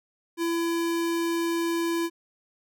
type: tone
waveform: square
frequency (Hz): 336.1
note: E4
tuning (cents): +34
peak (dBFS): -25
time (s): 0.37-2.1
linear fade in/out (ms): 50
effects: none